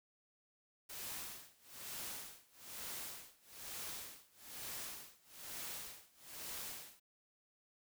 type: noise with tremolo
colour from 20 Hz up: white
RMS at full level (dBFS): -45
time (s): 0.89-7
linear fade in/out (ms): 10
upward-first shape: sine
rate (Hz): 1.1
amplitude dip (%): 95
effects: none